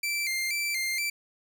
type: tone with vibrato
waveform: sawtooth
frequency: 2217 Hz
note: C#7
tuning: in tune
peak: -24 dBFS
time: 0.03-1.1 s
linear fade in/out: 5 ms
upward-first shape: square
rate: 2.1 Hz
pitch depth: 90 cents each way
effects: none